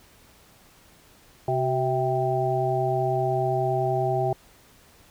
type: harmonic tone with a mistuned harmonic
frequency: 130.81 Hz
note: C3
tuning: in tune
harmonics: 1 / 3 / 5 / 6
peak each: -27 / -27 / -27 / -27 dBFS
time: 1.48-4.33 s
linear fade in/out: 2 ms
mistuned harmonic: 3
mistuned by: -62 cents
effects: pink hiss -55 dBFS RMS until 5.1 s